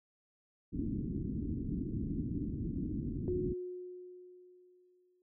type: low-pass noise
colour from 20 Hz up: white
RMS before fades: -37 dBFS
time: 0.72-3.54 s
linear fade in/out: 20 ms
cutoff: 320 Hz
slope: 48 dB/octave
type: tone with exponential decay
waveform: sine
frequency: 361.6 Hz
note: F#4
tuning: 40 cents flat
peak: -31 dBFS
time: 3.28-5.22 s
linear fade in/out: 1 ms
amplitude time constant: 420 ms
effects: none